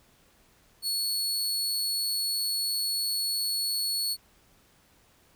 sawtooth tone, 4397 Hz, C#8, 15 cents flat, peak -24 dBFS, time 0.82-4.17 s, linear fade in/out 50 ms, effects pink hiss -62 dBFS RMS until 5.35 s

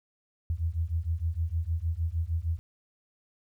sine beating tone pair, 79.5 / 86 Hz, D#2 / F2, +38 / -26 cents, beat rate 6.5 Hz, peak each -30 dBFS, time 0.5-2.59 s, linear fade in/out 0 ms, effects 11-bit

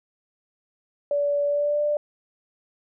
sine tone with pitch glide, 576 to 591.5 Hz, D5 to D5, -34 to +12 cents, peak -20 dBFS, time 1.11-1.97 s, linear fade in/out 2 ms, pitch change +46 cents, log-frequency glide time 1.46-1.81 s, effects none

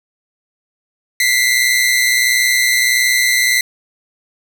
sawtooth tone pair together, 1975.5 / 2097 Hz, B6 / C7, 0 / +3 cents, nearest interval minor second, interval 103 cents, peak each -11 dBFS, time 1.2-3.61 s, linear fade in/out 2 ms, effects none

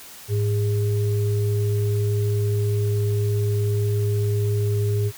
sine tone pair together, 106.59 / 408.3 Hz, G#2 / G#4, +45 / -29 cents, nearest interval octave + major seventh, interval 2326 cents, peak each -19 / -27 dBFS, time 0.28-5.12 s, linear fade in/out 50 ms, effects white hiss -42 dBFS RMS until 5.17 s

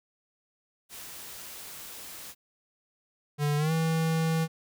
white noise, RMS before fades -43 dBFS, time 0.89-2.35 s, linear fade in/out 50 ms
square tone with pitch glide, 146.83 to 161.98 Hz, D3 to E3, 0 to -30 cents, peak -25 dBFS, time 3.38-4.48 s, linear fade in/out 50 ms, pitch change +170 cents, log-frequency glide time 3.57-3.72 s
effects none

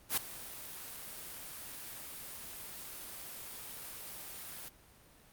white noise with ADSR envelope, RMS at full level -29 dBFS, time 0.09-4.69 s, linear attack 84 ms, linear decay 4 ms, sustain -17 dB, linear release 9 ms, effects pink hiss -61 dBFS RMS until 5.32 s + Opus 32 kbps

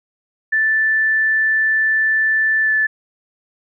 sine tone with pitch glide, 1760 to 1744.8 Hz, A6 to A6, 0 to -15 cents, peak -13 dBFS, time 0.52-2.87 s, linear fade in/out 10 ms, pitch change -15 cents, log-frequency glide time 2.62-2.72 s, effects none

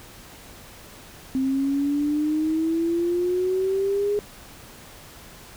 sine exponential sweep, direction up, 261.6 to 415.3 Hz, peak -20 dBFS, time 1.35-4.19 s, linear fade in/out 0 ms, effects pink hiss -45 dBFS RMS until 5.56 s

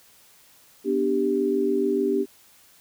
sine chord, G major, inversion first, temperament equal, 246.9 / 293.7 / 392 Hz, B3 / D4 / G4, 0 / 0 / 0 cents, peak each -27 / -26 / -22 dBFS, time 0.84-2.26 s, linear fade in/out 50 ms, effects white hiss -55 dBFS RMS until 2.8 s

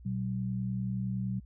sine tone pair together, 120 / 190.49 Hz, B2 / G3, -49 / -49 cents, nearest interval minor sixth, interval 800 cents, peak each -33 / -33 dBFS, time 0.05-1.4 s, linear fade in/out 10 ms, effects added 60 Hz sine -48 dBFS peak until 1.45 s

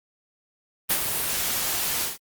white noise with ADSR envelope, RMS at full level -20 dBFS, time 0.89-2.18 s, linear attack 20 ms, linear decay 62 ms, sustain -6 dB, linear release 150 ms, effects Opus 32 kbps

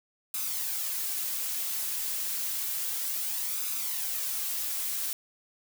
blue noise with flanger, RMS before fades -32 dBFS, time 0.34-5.13 s, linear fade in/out 2 ms, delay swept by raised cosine 0.79 to 4.79 ms, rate 0.3 Hz, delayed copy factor +0.5, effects none

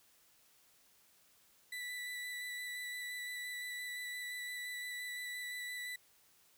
35% pulse tone with vibrato, 1975.5 Hz, B6, in tune, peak -39 dBFS, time 1.72-5.96 s, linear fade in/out 5 ms, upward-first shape square, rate 5.8 Hz, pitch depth 10 cents each way, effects white hiss -68 dBFS RMS until 6.57 s

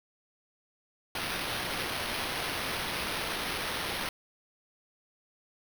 violet noise with sample-and-hold, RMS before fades -34 dBFS, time 1.15-4.09 s, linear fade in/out 2 ms, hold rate 7350 Hz, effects none

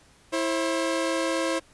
sawtooth tone pair together, 329.6 / 534.7 Hz, E4 / C5, 0 / +37 cents, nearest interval minor sixth, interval 837 cents, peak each -23 dBFS, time 0.32-1.6 s, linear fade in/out 20 ms, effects pink hiss -57 dBFS RMS until 1.73 s + resampled to 24000 Hz

